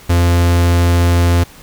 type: tone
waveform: 45% pulse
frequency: 86.5 Hz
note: F2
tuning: 16 cents flat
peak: -9 dBFS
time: 0.09-1.44 s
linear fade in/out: 10 ms
effects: pink hiss -40 dBFS RMS until 1.62 s